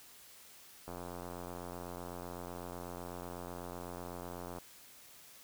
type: click train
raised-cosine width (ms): 1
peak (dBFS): -30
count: 327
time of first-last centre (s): 0.88-4.585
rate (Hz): 88
effects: white hiss -57 dBFS RMS until 5.43 s